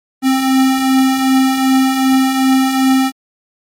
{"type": "beating tone pair", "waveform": "square", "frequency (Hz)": [261.6, 264.2], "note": ["C4", "C4"], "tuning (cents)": [0, 17], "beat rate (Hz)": 2.6, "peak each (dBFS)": [-19, -11], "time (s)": [0.22, 3.12], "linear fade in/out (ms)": 50, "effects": ["MP3 64 kbps"]}